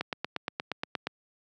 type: click train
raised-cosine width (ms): 0.3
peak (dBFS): -14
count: 10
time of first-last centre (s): 0.01-1.07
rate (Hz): 8.49
effects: high-pass 150 Hz 12 dB/octave